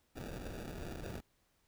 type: noise with sample-and-hold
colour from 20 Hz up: pink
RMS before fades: -44 dBFS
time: 0.15-1.21 s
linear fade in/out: 20 ms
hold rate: 1050 Hz
effects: pink hiss -75 dBFS RMS until 1.67 s